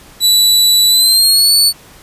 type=tone with pitch glide; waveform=sawtooth; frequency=3951 to 4461 Hz; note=B7 to C#8; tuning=0 to +10 cents; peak=-4 dBFS; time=0.2-1.73 s; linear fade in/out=50 ms; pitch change=+210 cents; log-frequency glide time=0.89-1.52 s; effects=pink hiss -40 dBFS RMS until 2.02 s + resampled to 32000 Hz